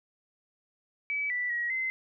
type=tone with pitch steps; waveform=sine; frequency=2291 / 1970 / 1906 / 2060 Hz; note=D7 / B6 / A#6 / C7; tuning=-44 / -5 / +38 / -28 cents; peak=-28 dBFS; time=1.1-1.9 s; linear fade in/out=0 ms; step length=200 ms; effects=none